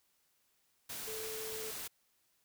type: tone in noise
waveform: sine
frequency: 439.3 Hz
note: A4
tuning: 3 cents flat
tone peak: -43 dBFS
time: 1.07-1.71 s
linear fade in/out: 10 ms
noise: white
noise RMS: -43 dBFS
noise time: 0.89-1.88 s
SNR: -3 dB
effects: white hiss -75 dBFS RMS until 2.44 s